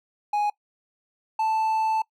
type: tone pair in turn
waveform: triangle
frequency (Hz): 830.6 / 880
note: G#5 / A5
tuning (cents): 0 / 0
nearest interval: minor second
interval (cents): 100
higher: second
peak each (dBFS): -19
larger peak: neither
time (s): 0.33-0.5 / 1.39-2.02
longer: second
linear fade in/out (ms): 5
effects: noise-tail reverb RT60 0.1 s tail -22 dB re dry